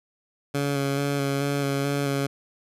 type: tone with vibrato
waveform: 15% pulse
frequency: 140.4 Hz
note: C#3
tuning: 22 cents sharp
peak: -17 dBFS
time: 0.54-2.27 s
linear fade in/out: 10 ms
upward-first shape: square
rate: 2.3 Hz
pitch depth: 17 cents each way
effects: resampled to 32000 Hz